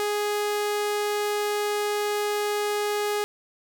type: tone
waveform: sawtooth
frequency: 415.3 Hz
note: G#4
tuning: in tune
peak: -20 dBFS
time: 0-3.24 s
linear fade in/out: 0 ms
effects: none